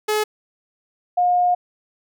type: tone pair in turn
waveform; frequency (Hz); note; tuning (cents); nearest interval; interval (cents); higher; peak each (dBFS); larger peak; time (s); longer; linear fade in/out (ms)
sawtooth / sine; 425.9 / 714.9; G#4 / F5; +44 / +40; major sixth; 896; second; -14; neither; 0.08-0.24 / 1.17-1.55; second; 10
effects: none